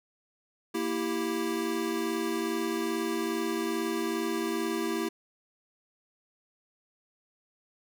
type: chord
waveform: square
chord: E diminished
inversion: second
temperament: equal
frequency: 233.1 / 329.6 / 392 Hz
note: Bb3 / E4 / G4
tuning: 0 / 0 / 0 cents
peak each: -36 / -32 / -34 dBFS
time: 0.74-5.09 s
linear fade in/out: 10 ms
effects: none